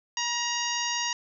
harmonic tone with a mistuned harmonic, 945 Hz, A#5, 23 cents sharp, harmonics 1 / 2 / 3 / 4 / 5 / 6 / 7, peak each -33 / -34 / -33 / -38 / -36 / -34 / -35 dBFS, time 0.17-1.13 s, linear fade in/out 2 ms, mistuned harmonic 1, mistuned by +27 cents, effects none

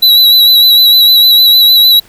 square tone with vibrato, 3937 Hz, B7, 6 cents flat, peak -3 dBFS, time 0.02-2 s, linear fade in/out 10 ms, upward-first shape sine, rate 6.6 Hz, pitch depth 38 cents each way, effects pink hiss -42 dBFS RMS until 2.08 s

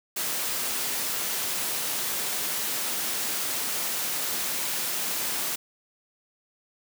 white high-pass noise, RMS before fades -29 dBFS, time 0.16-5.56 s, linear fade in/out 10 ms, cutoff 160 Hz, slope 12 dB/octave, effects none

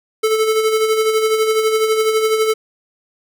square tone with tremolo, 437.9 Hz, A4, 8 cents flat, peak -12 dBFS, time 0.23-2.54 s, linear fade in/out 10 ms, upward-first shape sine, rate 12 Hz, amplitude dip 50%, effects none

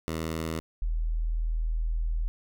10% pulse / sine tone pair in turn, 80.7 / 40.35 Hz, E2 / E1, -36 / -36 cents, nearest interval octave, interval 1200 cents, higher first, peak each -22 / -25 dBFS, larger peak first, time 0.08-0.6 / 0.82-2.28 s, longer second, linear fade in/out 0 ms, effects none

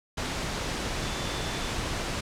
sine tone in noise, 3507 Hz, A7, 6 cents flat, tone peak -42 dBFS, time 1.02-1.72 s, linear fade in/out 10 ms, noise pink, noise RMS -31 dBFS, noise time 0.17-2.21 s, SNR -14 dB, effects low-pass 7000 Hz 12 dB/octave

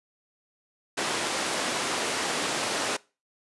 pink band-pass noise, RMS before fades -29 dBFS, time 0.97-2.97 s, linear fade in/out 10 ms, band 340 to 9500 Hz, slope 12 dB/octave, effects noise-tail reverb RT60 0.3 s tail -22 dB re dry + resampled to 24000 Hz

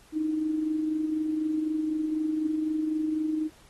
sine tone with amplitude modulation, 311.1 Hz, D#4, in tune, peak -23 dBFS, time 0.12-3.5 s, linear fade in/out 50 ms, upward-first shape sine, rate 24 Hz, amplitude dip 45%, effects pink hiss -57 dBFS RMS until 3.69 s + AAC 32 kbps

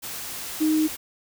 sine tone in noise, 311.1 Hz, D#4, in tune, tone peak -18 dBFS, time 0.6-0.88 s, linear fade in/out 20 ms, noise white, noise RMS -34 dBFS, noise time 0.02-0.97 s, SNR +13 dB, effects none

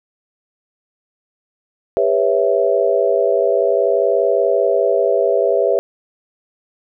sine chord, C# half-diminished seventh, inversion second, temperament equal with one note detuned, 402.3 / 493.9 / 554.4 / 659.3 Hz, G4 / B4 / C#5 / E5, +45 / 0 / 0 / 0 cents, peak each -18 dBFS, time 1.97-5.79 s, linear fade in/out 0 ms, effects none

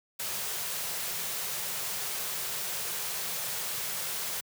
white band-stop noise, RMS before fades -34 dBFS, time 0.19-4.41 s, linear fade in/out 10 ms, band 210 to 350 Hz, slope 96 dB/octave, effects high-pass 100 Hz 12 dB/octave

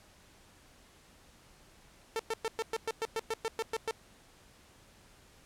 sawtooth tone bursts, 448.4 Hz, A4, 33 cents sharp, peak -27 dBFS, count 13, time 2.16-3.909 s, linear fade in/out 0 ms, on 33 ms, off 110 ms, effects pink hiss -60 dBFS RMS until 5.45 s + low-pass 11000 Hz 12 dB/octave

